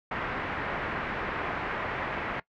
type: low-pass noise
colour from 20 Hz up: white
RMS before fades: -33 dBFS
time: 0.11-2.4 s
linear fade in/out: 5 ms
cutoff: 2000 Hz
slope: 24 dB/octave
effects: noise-tail reverb RT60 0.1 s tail -20 dB re dry